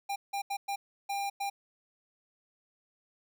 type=tone bursts at uneven times; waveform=square; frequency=799 Hz; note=G5; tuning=33 cents sharp; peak=-32 dBFS; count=6; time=0.09-0.16 / 0.33-0.42 / 0.5-0.57 / 0.68-0.76 / 1.09-1.3 / 1.4-1.5 s; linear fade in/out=10 ms; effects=none